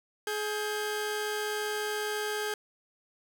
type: tone pair together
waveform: sawtooth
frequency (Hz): 421.9 / 1593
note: G#4 / G6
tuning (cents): +27 / +27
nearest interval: octave + major seventh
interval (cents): 2300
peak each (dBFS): -28 / -32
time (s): 0.27-2.54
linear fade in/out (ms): 2
effects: none